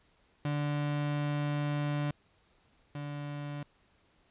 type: tone pair in turn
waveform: 35% pulse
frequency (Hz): 146.4 / 145.3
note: D3 / D3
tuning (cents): -5 / -18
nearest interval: unison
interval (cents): 13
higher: first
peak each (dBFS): -28 / -35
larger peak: first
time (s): 0.45-2.11 / 2.95-3.63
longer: first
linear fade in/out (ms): 2
effects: pink hiss -68 dBFS RMS until 4.3 s + resampled to 8000 Hz